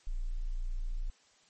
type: tone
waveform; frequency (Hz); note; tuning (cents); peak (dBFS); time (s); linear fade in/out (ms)
sine; 29.14; A#0; 0; -31; 0.07-1.1; 0
effects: white hiss -65 dBFS RMS until 1.49 s + MP3 32 kbps